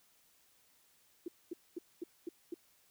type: tone bursts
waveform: sine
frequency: 342.7 Hz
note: F4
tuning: 33 cents flat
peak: -37 dBFS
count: 6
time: 1.26-2.542 s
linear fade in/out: 5 ms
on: 22 ms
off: 230 ms
effects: white hiss -69 dBFS RMS until 2.9 s